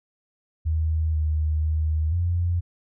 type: tone with pitch steps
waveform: sine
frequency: 79.3 / 77.3 / 78.1 / 87 Hz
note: D#2 / D#2 / D#2 / F2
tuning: +33 / -11 / +7 / -6 cents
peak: -20 dBFS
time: 0.65-2.61 s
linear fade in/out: 20 ms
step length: 490 ms
effects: none